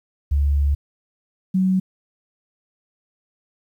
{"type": "tone pair in turn", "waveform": "sine", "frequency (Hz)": [71.3, 187.4], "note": ["C#2", "F#3"], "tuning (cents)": [49, 22], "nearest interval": "octave + perfect fourth", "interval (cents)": 1673, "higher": "second", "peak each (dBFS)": -15, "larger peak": "neither", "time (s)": [[0.31, 0.75], [1.54, 1.8]], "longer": "first", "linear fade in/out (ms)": 10, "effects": ["9-bit"]}